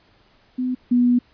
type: tone pair in turn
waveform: sine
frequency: 253 / 244.5 Hz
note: B3 / B3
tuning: +42 / -17 cents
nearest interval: minor second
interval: 59 cents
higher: first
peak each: -20 / -13 dBFS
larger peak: second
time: 0.58-0.75 / 0.91-1.19 s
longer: second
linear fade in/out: 10 ms
effects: pink hiss -57 dBFS RMS until 1.33 s + resampled to 11025 Hz